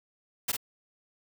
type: noise with echo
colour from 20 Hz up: white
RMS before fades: -28 dBFS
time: 0.48-0.52 s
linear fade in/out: 10 ms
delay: 48 ms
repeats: 1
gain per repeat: -4 dB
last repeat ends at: 0.568 s
effects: none